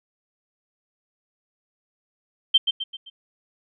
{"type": "tone with echo", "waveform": "sine", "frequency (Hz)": 3136, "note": "G7", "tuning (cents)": 0, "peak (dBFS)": -11, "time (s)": [2.54, 2.58], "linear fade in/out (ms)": 10, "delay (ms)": 130, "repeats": 4, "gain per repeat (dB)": -7, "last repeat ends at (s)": 3.1, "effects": []}